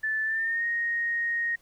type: tone with pitch glide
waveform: sine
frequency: 1752 to 1866.9 Hz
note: A6 to A#6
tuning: -8 to +2 cents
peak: -25 dBFS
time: 0.03-1.56 s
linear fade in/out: 10 ms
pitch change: +110 cents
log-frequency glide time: 0.24-0.65 s
effects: pink hiss -63 dBFS RMS until 1.61 s